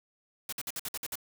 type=noise bursts; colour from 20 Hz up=white; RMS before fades=-36 dBFS; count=8; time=0.49-1.155 s; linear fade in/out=2 ms; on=35 ms; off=55 ms; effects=none